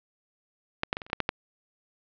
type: clicks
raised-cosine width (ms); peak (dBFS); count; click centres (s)
0.3; -9 / -9 / -15 / -22 / -30 / -30 / -7 / -8 / -8; 9; 0.834 / 0.929 / 0.969 / 1.018 / 1.065 / 1.1 / 1.131 / 1.203 / 1.291
effects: low-pass 4000 Hz 12 dB/octave